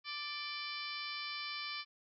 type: harmonic tone with a mistuned harmonic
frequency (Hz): 587.3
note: D5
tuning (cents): 0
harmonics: 2 / 3 / 4 / 5 / 6 / 7 / 8 / 9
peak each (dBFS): -47 / -51 / -44 / -49 / -50 / -49 / -47 / -50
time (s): 0.04-1.85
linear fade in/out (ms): 50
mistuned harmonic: 5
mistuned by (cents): +46
effects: none